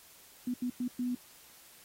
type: tone bursts at uneven times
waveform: sine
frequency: 246.9 Hz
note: B3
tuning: in tune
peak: -30 dBFS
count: 4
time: 0.47-0.54 / 0.62-0.7 / 0.8-0.88 / 0.99-1.15 s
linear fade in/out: 5 ms
effects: white hiss -57 dBFS RMS until 1.84 s + AAC 48 kbps